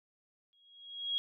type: tone with exponential growth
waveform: sine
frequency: 3296 Hz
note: G#7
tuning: 14 cents flat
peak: -28 dBFS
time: 0.53-1.18 s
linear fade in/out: 0 ms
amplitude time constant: 140 ms
effects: none